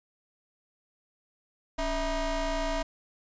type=ring-modulated tone; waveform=30% pulse; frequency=311.1 Hz; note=D#4; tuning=in tune; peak=-22 dBFS; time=1.78-2.83 s; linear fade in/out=10 ms; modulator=340 Hz; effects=resampled to 16000 Hz